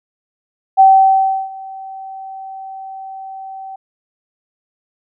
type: tone with ADSR envelope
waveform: sine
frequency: 770 Hz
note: G5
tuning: 31 cents flat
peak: -3 dBFS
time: 0.77-3.76 s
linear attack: 29 ms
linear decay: 690 ms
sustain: -24 dB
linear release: 7 ms
effects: none